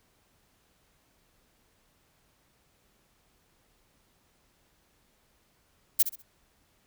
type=noise with echo; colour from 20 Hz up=violet; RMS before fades=-20 dBFS; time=5.99-6.03 s; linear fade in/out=10 ms; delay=65 ms; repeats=3; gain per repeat=-11 dB; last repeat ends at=6.225 s; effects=pink hiss -68 dBFS RMS until 6.86 s